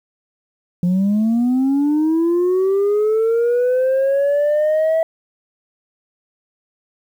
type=linear sweep; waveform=sine; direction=up; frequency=173.1 to 654 Hz; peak=-11 dBFS; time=0.83-5.03 s; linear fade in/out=2 ms; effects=tanh soft clip ceiling -12 dBFS + 8-bit